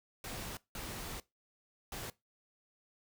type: noise bursts at uneven times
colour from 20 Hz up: pink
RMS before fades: -43 dBFS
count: 3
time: 0.24-0.57 / 0.75-1.2 / 1.92-2.1 s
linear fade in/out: 2 ms
effects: noise-tail reverb RT60 0.2 s tail -20 dB re dry